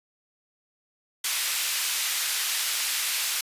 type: high-pass noise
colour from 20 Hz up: pink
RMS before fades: -27 dBFS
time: 1.24-3.41 s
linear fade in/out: 5 ms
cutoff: 2300 Hz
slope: 12 dB/octave
effects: resampled to 32000 Hz